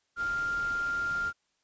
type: tone in noise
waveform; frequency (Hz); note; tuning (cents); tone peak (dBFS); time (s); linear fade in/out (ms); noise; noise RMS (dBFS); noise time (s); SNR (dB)
sine; 1396.9; F6; 0; -28; 0.16-1.33; 50; pink; -45; 0.16-1.33; +14
effects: white hiss -75 dBFS RMS until 1.63 s + resampled to 16000 Hz